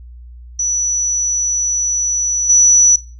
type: tone with level steps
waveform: sine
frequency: 5920 Hz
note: F#8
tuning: in tune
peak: -14 / -6 dBFS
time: 0.59-2.96 s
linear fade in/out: 5 ms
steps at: 2.49 s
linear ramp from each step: 10 ms
effects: noise-tail reverb RT60 0.3 s tail -18 dB re dry + added 60 Hz sine -33 dBFS peak until 3.19 s